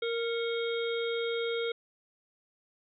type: harmonic tone with a mistuned harmonic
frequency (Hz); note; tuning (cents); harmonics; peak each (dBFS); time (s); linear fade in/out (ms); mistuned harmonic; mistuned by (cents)
464.9; A#4; -5; 1 / 3 / 5 / 7 / 8; -30 / -40 / -41 / -41 / -42; 0.02-1.72; 5; 5; -96
effects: none